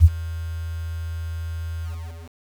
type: tone with ADSR envelope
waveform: sine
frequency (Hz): 82.7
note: E2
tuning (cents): +6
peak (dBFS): -4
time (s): 0-2.36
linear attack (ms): 45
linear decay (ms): 40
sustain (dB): -22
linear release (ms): 530
effects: 7-bit